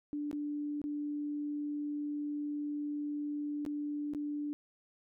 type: tone with dropouts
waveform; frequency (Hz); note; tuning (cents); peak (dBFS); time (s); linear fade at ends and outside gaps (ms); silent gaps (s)
sine; 293.7; D4; 0; -34; 0.13-4.53; 0; 0.313-0.329 / 0.816-0.84 / 3.651-3.663 / 4.136-4.148
effects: none